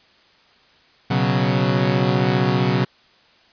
sawtooth chord, B suspended second, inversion none, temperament equal, 123.47 / 138.59 / 185 Hz, B2 / C#3 / F#3, 0 / 0 / 0 cents, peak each -17 dBFS, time 1.1-2.85 s, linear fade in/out 10 ms, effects white hiss -54 dBFS RMS until 3.52 s + resampled to 11025 Hz

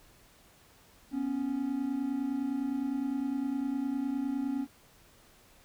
triangle tone pair together, 247.4 / 277.2 Hz, B3 / C#4, +3 / 0 cents, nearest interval major second, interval 197 cents, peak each -33 / -29 dBFS, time 1.11-4.67 s, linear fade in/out 50 ms, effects pink hiss -60 dBFS RMS until 5.64 s

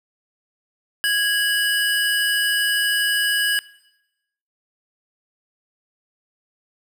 square tone pair together, 1652.1 / 2953 Hz, G#6 / F#7, -10 / -4 cents, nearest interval minor seventh, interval 1006 cents, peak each -20 / -23 dBFS, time 1.04-3.59 s, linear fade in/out 0 ms, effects noise-tail reverb RT60 0.9 s tail -20 dB re dry

